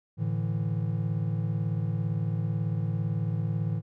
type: chord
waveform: triangle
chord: A suspended fourth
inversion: none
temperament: equal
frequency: 110 / 146.83 / 164.81 Hz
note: A2 / D3 / E3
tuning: 0 / 0 / 0 cents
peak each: -27 / -31 / -29 dBFS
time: 0.17-3.82 s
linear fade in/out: 50 ms
effects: none